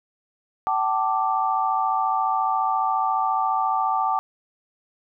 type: chord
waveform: sine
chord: G suspended second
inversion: none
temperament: equal with one note detuned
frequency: 765.6 / 880 / 1174.7 Hz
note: G5 / A5 / D6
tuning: -41 / 0 / 0 cents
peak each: -24 dBFS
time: 0.67-4.19 s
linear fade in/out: 0 ms
effects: none